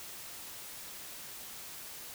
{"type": "silence", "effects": ["white hiss -46 dBFS RMS until 2.14 s"]}